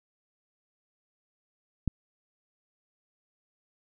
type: click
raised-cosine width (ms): 5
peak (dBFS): -14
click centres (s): 1.877
effects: none